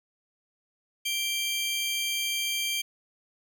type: tone pair together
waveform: sawtooth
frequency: 2348 / 3177 Hz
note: D7 / G7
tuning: -1 / +23 cents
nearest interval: perfect fourth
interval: 524 cents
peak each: -28 / -26 dBFS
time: 1.05-2.82 s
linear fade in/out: 10 ms
effects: none